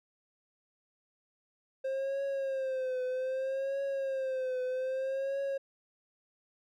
triangle tone with vibrato, 529 Hz, C5, 19 cents sharp, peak -29 dBFS, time 1.84-5.58 s, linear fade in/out 10 ms, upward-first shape triangle, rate 0.63 Hz, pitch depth 80 cents each way, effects none

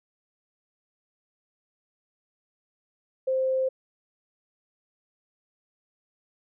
sine tone, 523.3 Hz, C5, in tune, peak -22 dBFS, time 3.27-3.69 s, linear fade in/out 10 ms, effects none

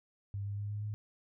sine tone with pitch steps, 100 / 101.34 / 102.69 / 104.07 / 105.46 Hz, G2 / G#2 / G#2 / G#2 / G#2, +35 / -42 / -19 / +4 / +27 cents, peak -35 dBFS, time 0.34-0.94 s, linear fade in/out 0 ms, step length 120 ms, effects none

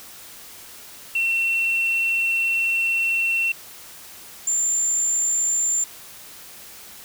sine tone pair in turn, 2709 / 7232 Hz, E7 / A8, +47 / +47 cents, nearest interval octave + perfect fourth, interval 1700 cents, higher second, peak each -17 dBFS, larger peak neither, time 1.15-3.52 / 4.47-5.84 s, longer first, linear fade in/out 5 ms, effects tanh soft clip ceiling -16 dBFS + white hiss -42 dBFS RMS until 7.04 s

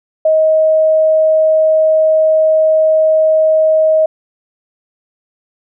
sine tone, 630 Hz, D#5, 21 cents sharp, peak -7 dBFS, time 0.25-4.06 s, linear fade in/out 5 ms, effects none

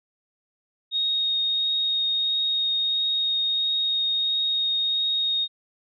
sine tone with vibrato, 3729 Hz, A#7, in tune, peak -21 dBFS, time 0.91-5.48 s, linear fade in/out 50 ms, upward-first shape triangle, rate 1.5 Hz, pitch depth 8 cents each way, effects none

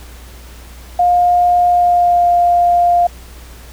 sine tone with pitch glide, 709 to 700.5 Hz, F5 to F5, +26 to +5 cents, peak -8 dBFS, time 0.99-3.07 s, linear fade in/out 5 ms, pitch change -21 cents, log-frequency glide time 1.65-2.3 s, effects added 60 Hz sine -34 dBFS peak until 3.72 s + pink hiss -40 dBFS RMS until 3.72 s

